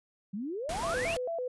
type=exponential sweep; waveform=sine; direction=up; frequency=185 to 2934 Hz; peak=-33 dBFS; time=0.33-1.15 s; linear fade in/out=10 ms
type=noise; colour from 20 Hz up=pink; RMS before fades=-38 dBFS; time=0.69-1.17 s; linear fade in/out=2 ms
type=tone with vibrato; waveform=sine; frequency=579 Hz; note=D5; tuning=25 cents flat; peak=-31 dBFS; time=0.83-1.48 s; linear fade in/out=5 ms; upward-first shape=square; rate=4.5 Hz; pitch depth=250 cents each way
effects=resampled to 24000 Hz